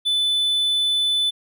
triangle tone, 3500 Hz, A7, 10 cents flat, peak -16 dBFS, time 0.05-1.31 s, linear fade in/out 20 ms, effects none

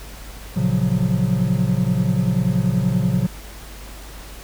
triangle chord, Gb major seventh, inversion first, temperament equal, 116.54 / 138.59 / 174.61 / 185 Hz, Bb2 / Db3 / F3 / Gb3, 0 / 0 / 0 / 0 cents, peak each -21 / -20 / -20 / -19 dBFS, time 0.56-3.27 s, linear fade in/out 10 ms, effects added 50 Hz sine -36 dBFS peak until 4.43 s + pink hiss -40 dBFS RMS until 4.43 s

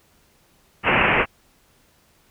white low-pass noise, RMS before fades -18 dBFS, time 0.83-1.26 s, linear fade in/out 50 ms, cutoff 2800 Hz, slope 96 dB/octave, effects pink hiss -59 dBFS RMS until 2.3 s

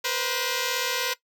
5% pulse tone pair together, 480.9 / 518 Hz, B4 / C5, -46 / -17 cents, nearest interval minor second, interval 129 cents, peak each -16 dBFS, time 0.04-1.14 s, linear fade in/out 10 ms, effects noise-tail reverb RT60 0.1 s tail -18 dB re dry

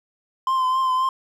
triangle tone with vibrato, 1038 Hz, C6, 14 cents flat, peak -16 dBFS, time 0.47-1.09 s, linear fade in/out 2 ms, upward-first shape triangle, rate 3.8 Hz, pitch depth 34 cents each way, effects none

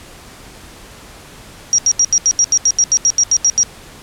sine tone bursts, 5690 Hz, F8, 31 cents sharp, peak -8 dBFS, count 15, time 1.73-3.631 s, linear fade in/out 0 ms, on 53 ms, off 79 ms, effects pink hiss -38 dBFS RMS until 4.02 s + low-pass 11000 Hz 12 dB/octave

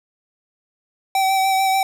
square tone with vibrato, 769 Hz, G5, 33 cents flat, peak -16 dBFS, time 1.15-1.83 s, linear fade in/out 2 ms, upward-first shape sine, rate 6.8 Hz, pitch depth 19 cents each way, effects none

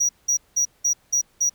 triangle tone bursts, 5780 Hz, F#8, 41 cents flat, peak -16 dBFS, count 6, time 0-1.496 s, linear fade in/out 10 ms, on 91 ms, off 190 ms, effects pink hiss -61 dBFS RMS until 1.54 s

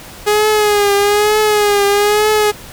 sawtooth tone with vibrato, 415.2 Hz, G#4, in tune, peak -6 dBFS, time 0.26-2.52 s, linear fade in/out 20 ms, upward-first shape triangle, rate 1.1 Hz, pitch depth 62 cents each way, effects pink hiss -34 dBFS RMS until 2.72 s

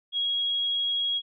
sine tone, 3304 Hz, G#7, 10 cents flat, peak -24 dBFS, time 0.12-1.22 s, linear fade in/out 50 ms, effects none

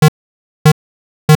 square tone bursts, 153.4 Hz, D#3, 24 cents flat, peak -3 dBFS, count 3, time 0.02-1.352 s, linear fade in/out 5 ms, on 64 ms, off 570 ms, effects none

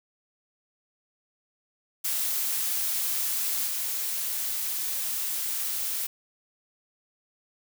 blue noise with level steps, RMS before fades -28 / -30 dBFS, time 2.04-6.07 s, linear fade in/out 10 ms, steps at 3.67 s, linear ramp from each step 2 ms, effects none

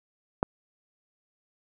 click, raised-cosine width 1 ms, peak -9 dBFS, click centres 0.429 s, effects none

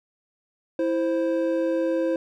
triangle tone pair together, 329.7 / 523.3 Hz, E4 / C5, 0 / 0 cents, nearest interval minor sixth, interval 800 cents, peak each -22 / -22 dBFS, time 0.79-2.16 s, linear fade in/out 2 ms, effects none

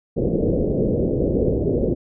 white low-pass noise, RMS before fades -20 dBFS, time 0.16-1.95 s, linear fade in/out 20 ms, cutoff 520 Hz, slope 48 dB/octave, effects none

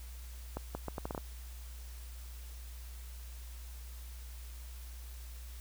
accelerating click train, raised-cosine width 1 ms, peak -23 dBFS, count 8, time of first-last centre 0.57-1.178 s, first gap 180 ms, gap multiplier 0.74, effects added 60 Hz sine -44 dBFS peak until 5.6 s + white hiss -56 dBFS RMS until 5.6 s

